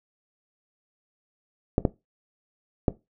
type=clicks; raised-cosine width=2 ms; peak=-6 dBFS; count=3; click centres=1.781 / 1.852 / 2.882 s; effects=noise-tail reverb RT60 0.2 s tail -17 dB re dry